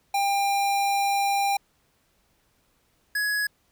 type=tone pair in turn; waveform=square; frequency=798 / 1677.3 Hz; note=G5 / G#6; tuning=+31 / +17 cents; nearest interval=octave + minor second; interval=1286 cents; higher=second; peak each=-22 / -24 dBFS; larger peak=first; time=0.14-1.57 / 3.15-3.47 s; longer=first; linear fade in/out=5 ms; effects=pink hiss -67 dBFS RMS until 3.71 s